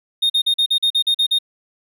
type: tone bursts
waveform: triangle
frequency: 3689 Hz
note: A#7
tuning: 19 cents flat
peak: -12 dBFS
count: 10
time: 0.22-1.388 s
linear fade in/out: 10 ms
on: 79 ms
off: 42 ms
effects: none